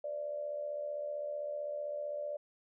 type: tone with amplitude modulation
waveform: sine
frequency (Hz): 587.3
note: D5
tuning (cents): 0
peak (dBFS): -33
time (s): 0.04-2.37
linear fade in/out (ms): 5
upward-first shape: sine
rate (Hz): 75.6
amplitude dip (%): 60
effects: none